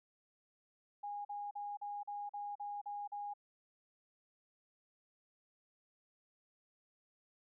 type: tone bursts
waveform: sine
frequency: 820 Hz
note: G#5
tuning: 22 cents flat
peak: -40 dBFS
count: 9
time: 1.03-3.338 s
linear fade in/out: 10 ms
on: 220 ms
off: 41 ms
effects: none